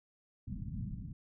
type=low-pass noise; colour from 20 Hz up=white; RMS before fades=-41 dBFS; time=0.47-1.13 s; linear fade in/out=5 ms; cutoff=220 Hz; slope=48 dB/octave; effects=none

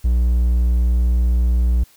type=tone; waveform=triangle; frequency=60.1 Hz; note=B1; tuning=46 cents flat; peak=-11 dBFS; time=0.04-1.84 s; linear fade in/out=10 ms; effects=white hiss -52 dBFS RMS until 1.96 s

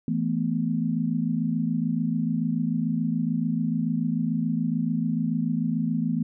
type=chord; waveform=sine; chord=E suspended fourth; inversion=none; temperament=equal; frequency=164.81 / 220 / 246.9 Hz; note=E3 / A3 / B3; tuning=0 / 0 / 0 cents; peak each=-27 dBFS; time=0.08-6.23 s; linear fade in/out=2 ms; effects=none

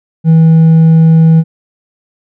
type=tone with hard clipping; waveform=sine; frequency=162 Hz; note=E3; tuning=30 cents flat; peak=-3 dBFS; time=0.24-1.44 s; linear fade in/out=50 ms; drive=2 dB; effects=none

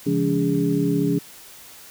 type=tone cluster; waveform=sine; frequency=137.4 / 169.7 / 206.2 / 284.2 / 410.5 Hz; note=C#3 / F3 / G#3 / C#4 / G#4; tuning=-15 / -49 / -12 / +43 / -20 cents; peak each=-28 / -23 / -29 / -21 / -26 dBFS; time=0.06-1.19 s; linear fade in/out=10 ms; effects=white hiss -44 dBFS RMS until 1.9 s

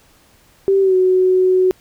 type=tone with pitch glide; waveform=sine; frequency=390 to 370.7 Hz; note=G4 to F#4; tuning=-9 to +3 cents; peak=-10 dBFS; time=0.68-1.71 s; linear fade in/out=0 ms; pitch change=-88 cents; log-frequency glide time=0.81-0.95 s; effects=pink hiss -52 dBFS RMS until 1.8 s

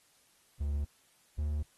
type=tone pair in turn; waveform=triangle; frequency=72.2 / 74.92 Hz; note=D2 / D2; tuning=-29 / +35 cents; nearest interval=minor second; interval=64 cents; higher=second; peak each=-28 / -28 dBFS; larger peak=neither; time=0.6-0.85 / 1.38-1.63 s; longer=neither; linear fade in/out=10 ms; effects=white hiss -67 dBFS RMS until 1.77 s + AAC 32 kbps

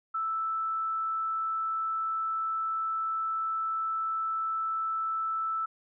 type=tone; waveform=sine; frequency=1318.5 Hz; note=E6; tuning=in tune; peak=-28 dBFS; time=0.14-5.66 s; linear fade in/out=10 ms; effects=none

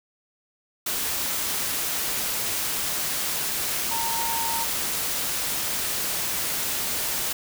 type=tone in noise; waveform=sine; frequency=917 Hz; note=A#5; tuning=29 cents flat; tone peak=-28 dBFS; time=3.91-4.64 s; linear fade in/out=5 ms; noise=white; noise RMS=-27 dBFS; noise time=0.86-7.33 s; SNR=-4 dB; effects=none

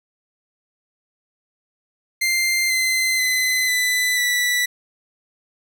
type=tone with pitch steps; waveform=sawtooth; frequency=2093 / 2061 / 2029 / 1997.3 / 1966.4 Hz; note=C7 / C7 / B6 / B6 / B6; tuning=0 / -27 / +46 / +19 / -8 cents; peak=-14 dBFS; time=2.21-4.66 s; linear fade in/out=10 ms; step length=490 ms; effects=none

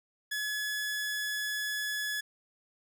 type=tone; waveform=sawtooth; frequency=1701 Hz; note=G#6; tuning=41 cents sharp; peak=-28 dBFS; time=0.31-2.21 s; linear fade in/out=10 ms; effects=none

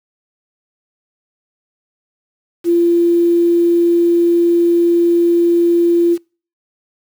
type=tone with quantisation; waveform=sine; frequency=342.7 Hz; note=F4; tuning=33 cents flat; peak=-9 dBFS; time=2.64-6.18 s; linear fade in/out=50 ms; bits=6; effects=noise-tail reverb RT60 0.4 s tail -26 dB re dry

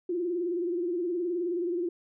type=tone with vibrato; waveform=sine; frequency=349.2 Hz; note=F4; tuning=in tune; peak=-27 dBFS; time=0.09-1.89 s; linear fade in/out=5 ms; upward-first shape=sine; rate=19 Hz; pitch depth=82 cents each way; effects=none

